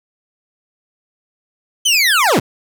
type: linear sweep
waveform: 25% pulse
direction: down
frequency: 3136 to 83.7 Hz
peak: -7 dBFS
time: 1.85-2.4 s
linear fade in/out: 10 ms
effects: none